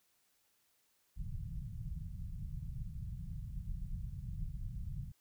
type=low-pass noise; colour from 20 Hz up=pink; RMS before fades=-42 dBFS; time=1.16-5.12 s; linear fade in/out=10 ms; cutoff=170 Hz; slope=48 dB/octave; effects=white hiss -75 dBFS RMS until 5.2 s